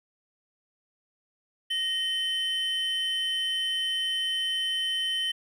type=tone pair together; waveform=triangle; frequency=1864.7 / 3062 Hz; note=A#6 / G7; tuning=0 / -41 cents; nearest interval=major sixth; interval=859 cents; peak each=-33 / -25 dBFS; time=1.7-5.32 s; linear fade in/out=10 ms; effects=none